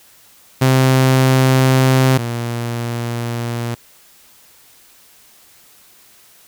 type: tone pair in turn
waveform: sawtooth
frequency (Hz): 130.81 / 118.25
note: C3 / A#2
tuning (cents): 0 / +25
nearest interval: major second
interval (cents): 175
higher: first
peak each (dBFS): -6 / -16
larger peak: first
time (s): 0.61-2.18 / 2.18-3.75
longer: neither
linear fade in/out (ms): 10
effects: white hiss -48 dBFS RMS until 6.47 s